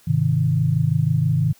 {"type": "chord", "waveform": "sine", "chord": "Ab major", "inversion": "none", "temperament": "equal with one note detuned", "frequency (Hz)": [103.83, 130.81, 156.65], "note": ["Ab2", "C3", "Eb3"], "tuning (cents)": [0, 0, 12], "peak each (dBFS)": [-23, -20, -19], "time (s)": [0.07, 1.53], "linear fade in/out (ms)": 10, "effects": ["white hiss -54 dBFS RMS until 1.59 s"]}